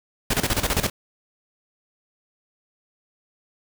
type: noise with tremolo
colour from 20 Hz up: pink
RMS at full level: -21 dBFS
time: 0.3-0.9 s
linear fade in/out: 5 ms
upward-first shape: square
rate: 15 Hz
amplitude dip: 75%
effects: none